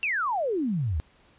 sine exponential sweep, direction down, 2769 to 69 Hz, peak -24 dBFS, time 0.03-1 s, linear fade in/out 0 ms, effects pink hiss -60 dBFS RMS until 1.38 s + resampled to 8000 Hz

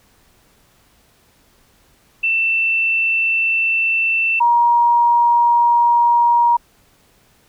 sine tone pair in turn, 2675 / 947.9 Hz, E7 / A#5, +25 / +29 cents, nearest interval octave + tritone, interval 1796 cents, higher first, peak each -14 / -10 dBFS, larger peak second, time 2.23-4.4 / 4.4-6.57 s, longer neither, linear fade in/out 10 ms, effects pink hiss -55 dBFS RMS until 7.48 s

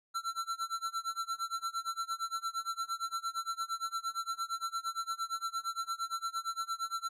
square tone with tremolo, 1348 Hz, E6, 38 cents sharp, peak -32 dBFS, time 0.14-7.09 s, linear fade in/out 20 ms, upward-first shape sine, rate 8.7 Hz, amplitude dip 95%, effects low-pass 10000 Hz 12 dB/octave

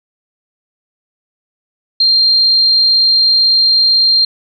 sine tone, 4186 Hz, C8, in tune, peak -7 dBFS, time 2-4.25 s, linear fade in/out 5 ms, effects none

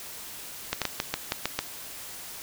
clicks, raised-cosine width 0.2 ms, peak -8 dBFS, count 8, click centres 0.73 / 0.817 / 0.853 / 1.001 / 1.14 / 1.321 / 1.456 / 1.59 s, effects white hiss -41 dBFS RMS until 2.42 s

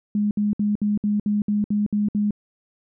sine tone bursts, 207.7 Hz, G#3, in tune, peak -18 dBFS, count 10, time 0.15-2.308 s, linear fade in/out 2 ms, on 160 ms, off 62 ms, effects none

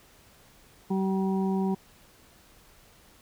harmonic tone, 191.5 Hz, G3, 40 cents flat, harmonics 1 / 2 / 4 / 5, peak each -25 / -31 / -37 / -39 dBFS, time 0.9-1.75 s, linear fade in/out 10 ms, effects pink hiss -57 dBFS RMS until 3.21 s

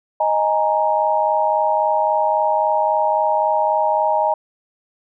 sine chord, D# suspended fourth, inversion none, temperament just, 622.3 / 829.7 / 933.4 Hz, D#5 / G#5 / A#5, 0 / -2 / +2 cents, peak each -19 dBFS, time 0.2-4.34 s, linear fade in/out 5 ms, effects none

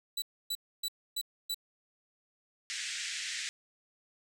sawtooth tone bursts, 3951 Hz, B7, in tune, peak -29 dBFS, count 5, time 0.17-1.545 s, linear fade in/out 5 ms, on 51 ms, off 280 ms
pink band-pass noise, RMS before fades -38 dBFS, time 2.7-3.49 s, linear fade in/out 0 ms, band 1700 to 8400 Hz, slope 48 dB/octave
effects none

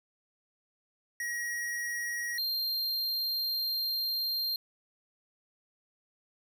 square tone pair in turn, 1899 / 4187 Hz, A#6 / C8, +32 / 0 cents, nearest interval octave + major second, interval 1368 cents, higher second, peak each -33 / -30 dBFS, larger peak second, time 1.2-2.38 / 2.38-4.56 s, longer second, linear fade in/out 2 ms, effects none

